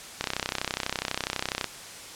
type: click train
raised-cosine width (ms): 0.2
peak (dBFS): -9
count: 47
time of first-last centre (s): 0.21-1.643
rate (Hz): 32.1
effects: white hiss -42 dBFS RMS until 2.15 s + low-pass 9000 Hz 12 dB/octave